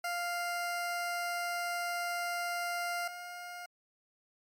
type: tone pair in turn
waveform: 20% pulse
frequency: 698.5 / 708.3 Hz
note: F5 / F5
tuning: 0 / +24 cents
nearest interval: unison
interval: 24 cents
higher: second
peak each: -28 / -37 dBFS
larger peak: first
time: 0.04-3.08 / 3.08-3.66 s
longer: first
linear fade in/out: 5 ms
effects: MP3 64 kbps